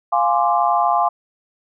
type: chord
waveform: sine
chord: D half-diminished seventh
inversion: first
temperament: equal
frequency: 698.5 / 830.6 / 1046.5 / 1174.7 Hz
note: F5 / Ab5 / C6 / D6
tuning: 0 / 0 / 0 / 0 cents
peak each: -18 / -19 / -20 / -22 dBFS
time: 0.12-1.09 s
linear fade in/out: 10 ms
effects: none